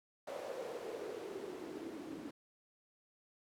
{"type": "noise with band-pass filter sweep", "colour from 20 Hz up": "white", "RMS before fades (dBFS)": -45, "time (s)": [0.27, 2.31], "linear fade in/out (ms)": 5, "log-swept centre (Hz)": [560, 280], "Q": 5.1, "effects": []}